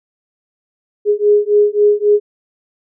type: beating tone pair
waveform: sine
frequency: 413.3 / 417 Hz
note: G#4 / G#4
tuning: -8 / +7 cents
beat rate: 3.7 Hz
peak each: -12 dBFS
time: 1.05-2.2 s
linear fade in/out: 50 ms
effects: none